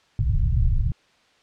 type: low-pass noise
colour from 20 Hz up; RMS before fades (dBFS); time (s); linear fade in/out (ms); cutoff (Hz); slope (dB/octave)
pink; -20; 0.19-0.92; 2; 140; 48
effects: white hiss -59 dBFS RMS until 1.42 s + low-pass 4000 Hz 12 dB/octave